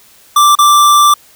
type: tone with dropouts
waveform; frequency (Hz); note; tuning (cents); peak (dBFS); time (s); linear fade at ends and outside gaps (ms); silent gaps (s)
square; 1174.7; D6; 0; -5; 0.36-1.14; 5; 0.553-0.587
effects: white hiss -44 dBFS RMS until 1.35 s